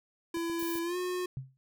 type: tone with pitch glide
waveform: square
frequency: 335.7 to 361.9 Hz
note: E4 to F#4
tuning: +32 to -38 cents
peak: -32 dBFS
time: 0.34-1.26 s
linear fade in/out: 5 ms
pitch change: +130 cents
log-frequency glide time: 0.83-0.97 s
type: click train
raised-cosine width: 2 ms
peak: -35 dBFS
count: 4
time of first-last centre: 0.37-0.756 s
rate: 7.78 Hz
type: noise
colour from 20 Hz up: violet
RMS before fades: -41 dBFS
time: 0.59-0.79 s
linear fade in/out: 2 ms
type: tone with exponential decay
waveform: sine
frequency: 132.1 Hz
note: C3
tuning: 17 cents sharp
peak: -31 dBFS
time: 1.37-1.57 s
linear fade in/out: 0 ms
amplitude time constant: 42 ms
effects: none